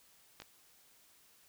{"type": "clicks", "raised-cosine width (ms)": 0.2, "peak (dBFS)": -30, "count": 2, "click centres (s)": [0.401, 0.42], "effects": ["white hiss -65 dBFS RMS until 1.48 s"]}